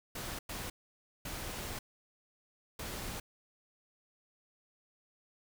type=noise bursts at uneven times; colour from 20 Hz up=pink; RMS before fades=-41 dBFS; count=4; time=0.15-0.39 / 0.49-0.7 / 1.25-1.79 / 2.79-3.2 s; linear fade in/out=5 ms; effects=none